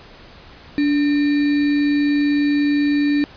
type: tone with sample-and-hold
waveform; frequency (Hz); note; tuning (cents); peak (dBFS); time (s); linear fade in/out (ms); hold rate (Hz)
sine; 290; D4; -22; -14; 0.78-3.24; 0; 2100
effects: pink hiss -43 dBFS RMS until 3.36 s + resampled to 11025 Hz